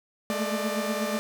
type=tone cluster; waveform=sawtooth; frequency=212.5 / 220.8 / 228.9 / 595 Hz; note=G#3 / A3 / A#3 / D5; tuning=+40 / +6 / -31 / +22 cents; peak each=-27 / -30 / -34 / -26 dBFS; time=0.3-1.19 s; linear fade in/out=0 ms; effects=none